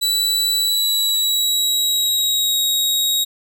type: tone with pitch glide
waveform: sawtooth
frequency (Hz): 3951 to 3790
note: B7 to A#7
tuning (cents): 0 to +28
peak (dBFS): -13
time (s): 0.01-3.25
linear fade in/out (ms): 20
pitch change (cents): -72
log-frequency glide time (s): 0.56-2.58
effects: none